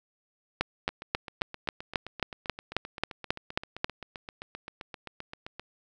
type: two click trains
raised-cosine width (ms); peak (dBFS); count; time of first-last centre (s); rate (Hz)
0.3; -9 / -23; 13 / 37; 0.61-3.845 / 0.89-5.596; 3.71 / 7.65
effects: none